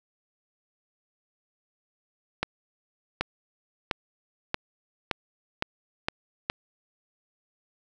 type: accelerating click train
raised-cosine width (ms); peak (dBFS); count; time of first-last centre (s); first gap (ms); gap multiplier
0.3; -9; 8; 2.43-6.499; 780; 0.9
effects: none